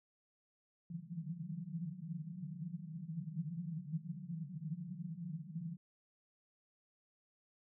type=band-pass noise; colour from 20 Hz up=white; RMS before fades=-44 dBFS; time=0.9-5.77 s; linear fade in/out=2 ms; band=150 to 180 Hz; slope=96 dB/octave; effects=none